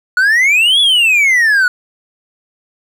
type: exponential two-way sweep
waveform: triangle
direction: up then down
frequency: 1442 to 3460 to 1442 Hz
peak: -6 dBFS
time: 0.17-1.68 s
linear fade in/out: 2 ms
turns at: 0.8 s
effects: none